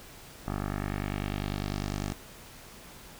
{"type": "tone with low-pass filter sweep", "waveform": "10% pulse", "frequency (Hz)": 50, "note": "G1", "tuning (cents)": 35, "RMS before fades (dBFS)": -33, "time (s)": [0.46, 2.13], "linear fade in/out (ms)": 10, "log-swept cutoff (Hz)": [1200, 8000], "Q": 1.8, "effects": ["pink hiss -49 dBFS RMS until 3.19 s"]}